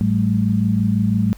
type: tone cluster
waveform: sine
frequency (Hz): 108.5 / 188.6 / 214.6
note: A2 / F#3 / A3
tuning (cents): -24 / +33 / -43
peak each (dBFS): -19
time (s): 0.01-1.33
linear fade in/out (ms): 0
effects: added 50 Hz sine -39 dBFS peak until 1.37 s + pink hiss -49 dBFS RMS until 1.37 s